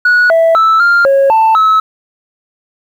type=tone with pitch steps; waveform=sine; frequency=1463 / 658 / 1316 / 1397 / 548 / 887 / 1294 Hz; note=F#6 / E5 / E6 / F6 / C#5 / A5 / E6; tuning=-20 / -3 / -3 / 0 / -20 / +14 / -32 cents; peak=-3 dBFS; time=0.05-1.8 s; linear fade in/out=5 ms; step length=250 ms; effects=tanh soft clip ceiling -4 dBFS + 7-bit

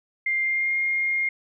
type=tone with pitch glide; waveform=sine; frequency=2100 to 2128 Hz; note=C7 to C7; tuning=+6 to +29 cents; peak=-21 dBFS; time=0.26-1.29 s; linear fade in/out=5 ms; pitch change=+23 cents; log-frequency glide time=0.39-0.76 s; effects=none

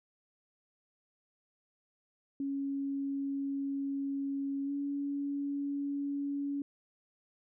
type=tone with pitch glide; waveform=sine; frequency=276.9 to 282.6 Hz; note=C#4 to C#4; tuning=-2 to +34 cents; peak=-32 dBFS; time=2.4-6.62 s; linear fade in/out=2 ms; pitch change=+36 cents; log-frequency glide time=4.65-4.71 s; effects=none

